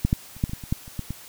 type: clicks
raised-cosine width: 5 ms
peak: -7 / -7 / -30 / -9 / -23 / -17 / -24 / -10 / -29 / -16 / -17 dBFS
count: 11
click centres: 0.05 / 0.129 / 0.366 / 0.439 / 0.495 / 0.534 / 0.638 / 0.725 / 0.879 / 0.993 / 1.106 s
effects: white hiss -45 dBFS RMS until 1.28 s